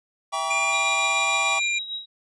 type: chord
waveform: square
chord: E diminished seventh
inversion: none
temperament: just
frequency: 659.3 / 791.1 / 949.3 / 1139.2 Hz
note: E5 / G5 / Bb5 / Db6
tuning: 0 / +16 / +31 / +47 cents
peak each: -34 / -30 / -34 / -28 dBFS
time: 0.32-1.6 s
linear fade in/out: 20 ms
type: tone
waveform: square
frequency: 2390 Hz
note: D7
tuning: 30 cents sharp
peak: -23 dBFS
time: 0.5-1.79 s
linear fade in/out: 10 ms
type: tone with tremolo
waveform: sine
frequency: 3832 Hz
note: A#7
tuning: 47 cents sharp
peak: -27 dBFS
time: 0.71-2.06 s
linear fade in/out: 50 ms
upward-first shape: sine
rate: 6.7 Hz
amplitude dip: 60%
effects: resampled to 24000 Hz